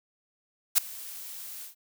blue noise with ADSR envelope, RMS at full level -17 dBFS, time 0.75-1.75 s, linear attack 30 ms, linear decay 4 ms, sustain -24 dB, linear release 120 ms, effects none

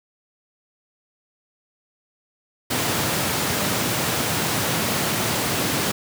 pink high-pass noise, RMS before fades -23 dBFS, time 2.7-5.92 s, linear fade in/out 10 ms, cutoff 100 Hz, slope 24 dB/octave, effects none

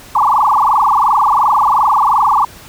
sine tone with frequency modulation, 1003 Hz, B5, 26 cents sharp, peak -8 dBFS, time 0.15-2.45 s, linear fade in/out 5 ms, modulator 22.8 Hz, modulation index 7.7, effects pink hiss -37 dBFS RMS until 2.68 s

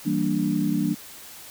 sine chord, E half-diminished seventh, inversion none, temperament equal, 164.81 / 196 / 233.1 / 293.7 Hz, E3 / G3 / Bb3 / D4, 0 / 0 / 0 / 0 cents, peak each -28 / -26 / -27 / -25 dBFS, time 0.05-0.95 s, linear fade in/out 20 ms, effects white hiss -43 dBFS RMS until 1.5 s

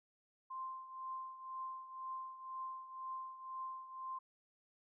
sine tone with tremolo, 1046.5 Hz, C6, in tune, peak -40 dBFS, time 0.5-4.19 s, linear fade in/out 10 ms, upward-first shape triangle, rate 2 Hz, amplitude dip 75%, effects none

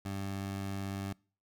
20% pulse tone, 98 Hz, G2, in tune, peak -31 dBFS, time 0.05-1.13 s, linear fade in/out 5 ms, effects noise-tail reverb RT60 0.4 s tail -25 dB re dry

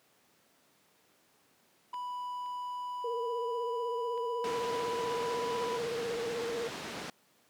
triangle tone, 987.8 Hz, B5, in tune, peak -34 dBFS, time 1.93-5.78 s, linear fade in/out 5 ms
clicks, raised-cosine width 0.3 ms, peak -34 / -43 / -38 / -35 dBFS, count 4, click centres 1.942 / 2.461 / 4.177 / 4.662 s
sine tone with vibrato, 467.5 Hz, A#4, 5 cents sharp, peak -33 dBFS, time 3.04-6.68 s, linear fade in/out 5 ms, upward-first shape sine, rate 16 Hz, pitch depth 49 cents each way
pink low-pass noise, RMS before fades -39 dBFS, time 4.44-7.1 s, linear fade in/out 2 ms, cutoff 5400 Hz, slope 12 dB/octave
effects pink hiss -67 dBFS RMS until 7.49 s + high-pass 200 Hz 12 dB/octave

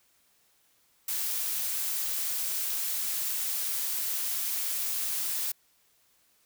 blue noise, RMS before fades -31 dBFS, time 1.08-5.52 s, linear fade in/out 5 ms, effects white hiss -67 dBFS RMS until 6.45 s

